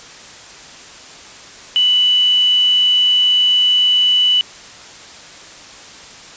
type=tone with quantisation; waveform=sine; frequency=2971 Hz; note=F#7; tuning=6 cents sharp; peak=-10 dBFS; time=1.76-4.41 s; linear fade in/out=0 ms; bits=5; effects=white hiss -37 dBFS RMS until 6.36 s + resampled to 16000 Hz